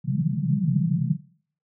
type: band-pass noise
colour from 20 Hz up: white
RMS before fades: -23 dBFS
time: 0.04-1.18 s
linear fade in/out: 50 ms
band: 130 to 200 Hz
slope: 96 dB/octave
effects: noise-tail reverb RT60 0.5 s tail -18 dB re dry